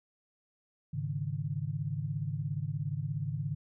sine chord, Ab suspended fourth, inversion none, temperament equal, 103.83 / 138.59 / 155.56 Hz, Ab2 / Db3 / Eb3, 0 / 0 / 0 cents, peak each -38 / -35 / -36 dBFS, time 0.93-3.55 s, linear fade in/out 10 ms, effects none

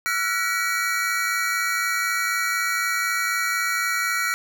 square tone cluster, 1353 / 1457 / 1928 / 2279 Hz, E6 / F#6 / B6 / C#7, +45 / -27 / -42 / +47 cents, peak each -28 dBFS, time 0.06-4.34 s, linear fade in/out 0 ms, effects none

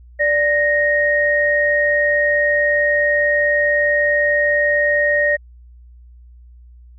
sine tone pair together, 587.3 / 1864.6 Hz, D5 / A#6, 0 / 0 cents, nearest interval octave + minor sixth, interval 2000 cents, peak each -17 / -15 dBFS, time 0.19-5.37 s, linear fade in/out 20 ms, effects added 60 Hz sine -40 dBFS peak until 6.98 s

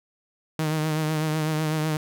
sawtooth tone with vibrato, 155.56 Hz, D#3, in tune, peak -19 dBFS, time 0.59-1.97 s, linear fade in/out 2 ms, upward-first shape triangle, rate 8 Hz, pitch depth 43 cents each way, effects none

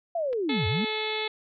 sine linear two-way sweep, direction down then up, 701 to 83.7 to 239.6 Hz, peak -25 dBFS, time 0.15-0.85 s, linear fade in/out 5 ms, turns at 0.67 s
clicks, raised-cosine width 0.3 ms, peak -30 dBFS, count 2, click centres 0.329 / 0.332 s
harmonic tone, 432.8 Hz, A4, 29 cents flat, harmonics 1 / 2 / 3 / 4 / 5 / 6 / 7 / 8 / 9 / 10, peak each -32 / -36 / -43 / -43 / -34 / -38 / -44 / -34 / -39 / -43 dBFS, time 0.49-1.28 s, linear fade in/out 5 ms
effects none

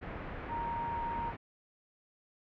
pink low-pass noise, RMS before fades -42 dBFS, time 0.01-1.37 s, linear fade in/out 20 ms, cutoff 2200 Hz, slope 24 dB/octave
sine tone, 932.3 Hz, A#5, in tune, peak -34 dBFS, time 0.48-1.33 s, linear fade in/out 50 ms
effects none

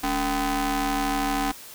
sawtooth ring-modulated tone, 246.3 Hz, B3, 5 cents flat, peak -16 dBFS, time 0.03-1.52 s, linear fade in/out 10 ms, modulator 529 Hz, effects white hiss -43 dBFS RMS until 1.74 s

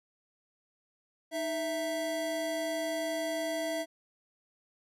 square tone pair together, 311.1 / 659.3 Hz, D#4 / E5, 0 / 0 cents, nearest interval octave + minor second, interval 1300 cents, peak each -38 / -33 dBFS, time 1.31-3.86 s, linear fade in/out 50 ms, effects resampled to 32000 Hz

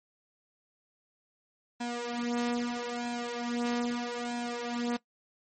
sawtooth tone with flanger, 240 Hz, B3, 49 cents flat, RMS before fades -33 dBFS, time 1.8-4.97 s, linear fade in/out 10 ms, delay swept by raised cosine 1.2 to 4.2 ms, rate 0.78 Hz, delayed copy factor +0.85, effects noise-tail reverb RT60 0.1 s tail -19 dB re dry + MP3 32 kbps

